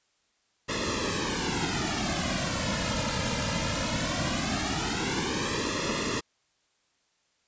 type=noise with flanger; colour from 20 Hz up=pink; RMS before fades=-29 dBFS; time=0.68-6.21 s; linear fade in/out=20 ms; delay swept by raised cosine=1.3 to 2.7 ms; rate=0.19 Hz; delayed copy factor=-0.9; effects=white hiss -71 dBFS RMS until 7.47 s + resampled to 16000 Hz